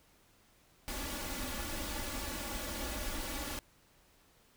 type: noise with comb filter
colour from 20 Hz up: pink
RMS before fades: -39 dBFS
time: 0.88-3.59 s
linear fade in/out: 0 ms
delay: 3.5 ms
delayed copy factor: +1
effects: pink hiss -66 dBFS RMS until 4.56 s